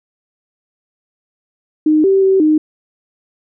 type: tone with pitch steps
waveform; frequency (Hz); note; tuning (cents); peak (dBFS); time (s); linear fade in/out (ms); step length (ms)
sine; 308 / 387.5 / 383.6 / 308.2; D#4 / G4 / G4 / D#4; -17 / -20 / -37 / -16; -8; 1.86-2.58; 5; 180
effects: none